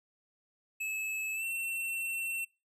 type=tone with pitch glide; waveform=square; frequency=2598 to 2704 Hz; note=E7 to E7; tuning=-26 to +43 cents; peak=-34 dBFS; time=0.8-2.45 s; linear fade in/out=10 ms; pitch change=+69 cents; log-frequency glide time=1.34-1.45 s; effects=noise-tail reverb RT60 0.3 s tail -24 dB re dry